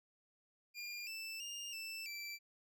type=tone with pitch steps; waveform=25% pulse; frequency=2405 / 2649 / 2818 / 2656 / 2336 Hz; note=D7 / E7 / F7 / E7 / D7; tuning=+41 / +8 / +15 / +12 / -10 cents; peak=-40 dBFS; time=0.74-2.39 s; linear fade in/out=50 ms; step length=330 ms; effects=none